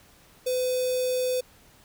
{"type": "tone with notch filter", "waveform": "square", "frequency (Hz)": 505, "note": "B4", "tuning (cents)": 39, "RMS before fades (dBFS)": -26, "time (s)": [0.46, 1.41], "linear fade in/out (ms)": 10, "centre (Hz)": 1600, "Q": 0.5, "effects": ["pink hiss -56 dBFS RMS until 1.84 s"]}